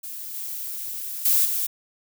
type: noise with level steps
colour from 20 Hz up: violet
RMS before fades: -35 / -32 / -19 / -25 dBFS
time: 0.03-1.67 s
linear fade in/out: 10 ms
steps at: 0.34 / 1.25 / 1.45 s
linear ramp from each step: 5 ms
effects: none